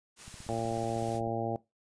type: noise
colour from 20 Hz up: white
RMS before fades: -48 dBFS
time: 0.16-1.21 s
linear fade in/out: 50 ms
type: click train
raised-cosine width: 5 ms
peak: -36 dBFS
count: 17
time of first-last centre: 0.28-1.274 s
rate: 16.1 Hz
type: harmonic tone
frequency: 114.3 Hz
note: A#2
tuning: 34 cents flat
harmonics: 1 / 2 / 3 / 4 / 5 / 6 / 7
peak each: -38 / -38 / -38 / -38 / -38 / -38 / -38 dBFS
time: 0.49-1.56 s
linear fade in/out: 0 ms
effects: noise-tail reverb RT60 0.2 s tail -19 dB re dry + resampled to 22050 Hz